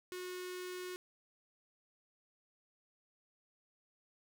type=tone with notch filter; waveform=sawtooth; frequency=363.8 Hz; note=F#4; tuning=29 cents flat; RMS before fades=-44 dBFS; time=0.12-0.96 s; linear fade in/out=0 ms; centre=730 Hz; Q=1.2; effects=none